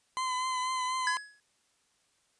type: tone with vibrato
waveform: 40% pulse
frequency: 1022 Hz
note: C6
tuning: 41 cents flat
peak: -29 dBFS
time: 0.17-1.17 s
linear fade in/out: 0 ms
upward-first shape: triangle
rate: 4.1 Hz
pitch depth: 32 cents each way
type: tone with exponential decay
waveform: square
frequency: 1681 Hz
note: G#6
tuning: 20 cents sharp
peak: -26 dBFS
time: 1.07-1.4 s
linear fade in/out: 1 ms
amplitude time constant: 70 ms
effects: white hiss -71 dBFS RMS until 2.39 s + resampled to 22050 Hz